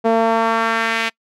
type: tone with band-pass filter sweep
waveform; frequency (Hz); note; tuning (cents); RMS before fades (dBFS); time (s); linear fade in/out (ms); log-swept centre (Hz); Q
sawtooth; 226.5; A#3; -50; -17; 0.04-1.1; 20; 570 to 2500; 1.6
effects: noise-tail reverb RT60 0.1 s tail -25 dB re dry